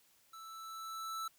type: tone with level ramp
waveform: square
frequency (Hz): 1320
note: E6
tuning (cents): +2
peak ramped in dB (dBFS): -50 to -38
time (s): 0.33-1.28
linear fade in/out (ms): 5
effects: white hiss -69 dBFS RMS until 1.38 s